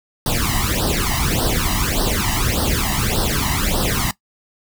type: noise with flanger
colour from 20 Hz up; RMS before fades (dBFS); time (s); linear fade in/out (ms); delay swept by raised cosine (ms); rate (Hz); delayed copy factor
pink; -19; 0.26-4.11; 2; 0.21 to 1.04; 1.7; +1
effects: noise-tail reverb RT60 0.1 s tail -18 dB re dry